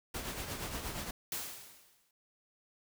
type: noise with tremolo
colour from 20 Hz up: pink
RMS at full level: -38 dBFS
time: 0.14-1.11 s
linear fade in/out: 5 ms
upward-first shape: triangle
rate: 8.5 Hz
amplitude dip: 55%
type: noise with exponential decay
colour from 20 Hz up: white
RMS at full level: -36 dBFS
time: 1.32-2.11 s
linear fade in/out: 2 ms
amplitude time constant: 170 ms
effects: none